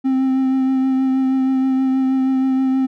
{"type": "tone with vibrato", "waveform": "triangle", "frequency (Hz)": 263.3, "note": "C4", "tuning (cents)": 11, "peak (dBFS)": -12, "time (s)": [0.04, 2.87], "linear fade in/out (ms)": 20, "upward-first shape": "triangle", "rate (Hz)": 6.3, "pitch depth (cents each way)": 19, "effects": []}